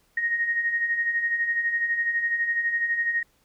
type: beating tone pair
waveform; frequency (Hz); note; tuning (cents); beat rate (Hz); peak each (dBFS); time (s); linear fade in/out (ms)
sine; 1858 / 1870; A#6 / A#6; -6 / +5; 12; -31 / -23; 0.17-3.23; 5
effects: pink hiss -65 dBFS RMS until 3.44 s